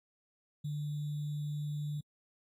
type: tone with sample-and-hold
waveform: sine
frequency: 148.1 Hz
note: D3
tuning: 15 cents sharp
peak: -34 dBFS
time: 0.64-2.01 s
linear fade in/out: 10 ms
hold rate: 3675 Hz
effects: AAC 48 kbps